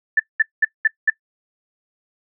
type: tone bursts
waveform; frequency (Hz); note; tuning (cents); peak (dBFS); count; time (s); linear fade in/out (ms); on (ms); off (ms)
sine; 1759; A6; -1; -11; 5; 0.17-1.1; 5; 26; 200
effects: noise-tail reverb RT60 0.1 s tail -19 dB re dry

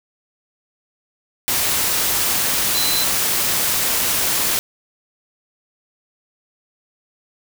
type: tone in noise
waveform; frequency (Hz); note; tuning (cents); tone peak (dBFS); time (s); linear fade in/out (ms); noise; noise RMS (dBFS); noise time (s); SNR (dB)
sine; 4039; B7; +38; -21; 2.75-3.04; 0; white; -19; 1.48-4.59; -5
effects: none

